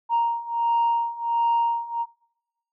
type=beating tone pair; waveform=sine; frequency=932.3 / 933.7 Hz; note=A#5 / A#5; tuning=0 / +3 cents; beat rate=1.4 Hz; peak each=-23 / -21 dBFS; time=0.09-2.06 s; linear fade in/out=50 ms; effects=noise-tail reverb RT60 1.0 s tail -25 dB re dry + tanh soft clip ceiling -15 dBFS